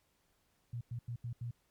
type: tone bursts at uneven times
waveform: sine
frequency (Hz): 119.1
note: A#2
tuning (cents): +38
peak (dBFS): -37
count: 5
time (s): 0.73-0.81 / 0.91-0.99 / 1.08-1.16 / 1.24-1.33 / 1.41-1.51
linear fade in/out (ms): 5
effects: pink hiss -75 dBFS RMS until 1.7 s + MP3 96 kbps